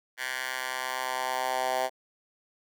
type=tone with high-pass filter sweep; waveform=10% pulse; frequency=128.9 Hz; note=C3; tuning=26 cents flat; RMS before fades=-31 dBFS; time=0.17-1.9 s; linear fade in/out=50 ms; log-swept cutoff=1600 to 680 Hz; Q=2.4; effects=none